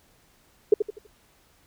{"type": "tone with echo", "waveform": "sine", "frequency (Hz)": 420, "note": "G#4", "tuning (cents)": 19, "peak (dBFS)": -10, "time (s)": [0.72, 0.74], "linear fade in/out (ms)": 5, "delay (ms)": 82, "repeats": 4, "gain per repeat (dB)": -9, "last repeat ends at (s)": 1.068, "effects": ["pink hiss -61 dBFS RMS until 1.66 s"]}